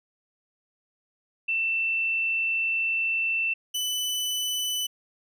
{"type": "tone pair in turn", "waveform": ["sine", "sawtooth"], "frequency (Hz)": [2676, 2994], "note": ["E7", "F#7"], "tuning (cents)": [25, 20], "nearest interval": "major second", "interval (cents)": 195, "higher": "second", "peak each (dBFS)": -23, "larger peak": "neither", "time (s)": [[1.48, 3.54], [3.74, 4.87]], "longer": "first", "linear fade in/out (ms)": 10, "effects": []}